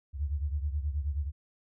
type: beating tone pair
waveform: sine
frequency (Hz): 70.9 / 80.3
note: C#2 / E2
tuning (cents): +40 / -45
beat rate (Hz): 9.4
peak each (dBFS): -30 / -35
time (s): 0.13-1.32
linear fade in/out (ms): 50
effects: none